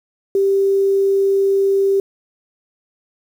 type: tone with quantisation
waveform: sine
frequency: 392.4 Hz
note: G4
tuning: 2 cents sharp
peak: -12 dBFS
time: 0.35-2 s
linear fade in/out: 2 ms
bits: 7
effects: none